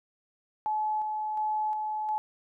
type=tone with tremolo; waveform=sine; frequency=857 Hz; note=A5; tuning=46 cents flat; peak=-26 dBFS; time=0.66-2.18 s; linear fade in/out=0 ms; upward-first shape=square; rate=1.4 Hz; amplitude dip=30%; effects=none